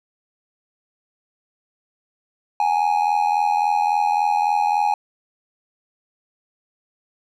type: tone with amplitude modulation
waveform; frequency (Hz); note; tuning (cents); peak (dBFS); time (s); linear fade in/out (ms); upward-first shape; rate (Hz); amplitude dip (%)
triangle; 830.6; G#5; 0; -11; 2.6-4.94; 2; sine; 83.6; 75
effects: none